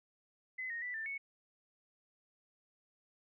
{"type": "tone with pitch steps", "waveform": "sine", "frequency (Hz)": [2030, 1861, 1974, 1781, 2212], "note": ["B6", "A#6", "B6", "A6", "C#7"], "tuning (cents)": [47, -3, -1, 21, -4], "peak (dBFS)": -38, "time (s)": [0.58, 1.18], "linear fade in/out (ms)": 10, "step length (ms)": 120, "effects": []}